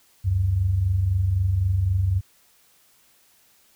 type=tone pair together; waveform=sine; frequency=71.24 / 95.1 Hz; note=C#2 / F#2; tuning=+48 / +48 cents; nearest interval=perfect fourth; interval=500 cents; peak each=-27 / -19 dBFS; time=0.24-2.21 s; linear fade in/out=20 ms; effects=white hiss -59 dBFS RMS until 3.75 s